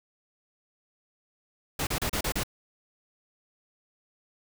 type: noise bursts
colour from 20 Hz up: pink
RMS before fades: -29 dBFS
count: 6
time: 1.79-2.435 s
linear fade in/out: 5 ms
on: 80 ms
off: 33 ms
effects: none